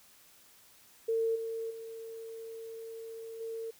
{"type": "tone with level steps", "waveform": "sine", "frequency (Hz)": 452.6, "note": "A4", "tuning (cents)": 49, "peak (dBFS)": [-27, -34, -41, -36], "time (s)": [1.08, 3.71], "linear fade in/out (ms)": 10, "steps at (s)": [1.35, 1.7, 3.4], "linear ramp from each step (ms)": 10, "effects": ["white hiss -60 dBFS RMS until 3.79 s"]}